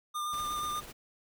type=tone with vibrato; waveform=square; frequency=1204 Hz; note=D6; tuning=43 cents sharp; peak=-33 dBFS; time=0.14-0.81 s; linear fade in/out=20 ms; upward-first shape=square; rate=8.3 Hz; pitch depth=12 cents each way
type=noise with tremolo; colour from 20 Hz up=pink; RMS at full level=-45 dBFS; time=0.32-0.93 s; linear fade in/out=20 ms; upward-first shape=sine; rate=16 Hz; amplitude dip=40%
effects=none